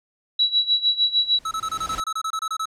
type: tone with tremolo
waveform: sine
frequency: 3911 Hz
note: B7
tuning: 18 cents flat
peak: -14 dBFS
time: 0.39-1.39 s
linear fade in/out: 5 ms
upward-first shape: sine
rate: 6.6 Hz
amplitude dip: 85%
type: noise with exponential growth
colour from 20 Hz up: pink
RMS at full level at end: -33 dBFS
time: 0.85-2 s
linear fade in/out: 1 ms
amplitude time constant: 250 ms
type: tone bursts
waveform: square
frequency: 1300 Hz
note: E6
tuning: 24 cents flat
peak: -24 dBFS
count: 14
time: 1.45-2.656 s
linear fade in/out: 5 ms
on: 62 ms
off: 26 ms
effects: low-pass 9000 Hz 12 dB/octave